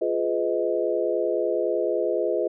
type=chord; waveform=sine; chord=F half-diminished seventh; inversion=none; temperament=just; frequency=349.2 / 419.1 / 502.9 / 628.6 Hz; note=F4 / Ab4 / Cb5 / Eb5; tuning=0 / +16 / +31 / +18 cents; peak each=-27 dBFS; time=0.01-2.48 s; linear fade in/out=10 ms; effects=none